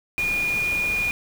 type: tone in noise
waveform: sine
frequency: 2436 Hz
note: D#7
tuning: 37 cents flat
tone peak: -21 dBFS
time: 0.18-1.11 s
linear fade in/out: 0 ms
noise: pink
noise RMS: -34 dBFS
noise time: 0.18-1.11 s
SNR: +10 dB
effects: none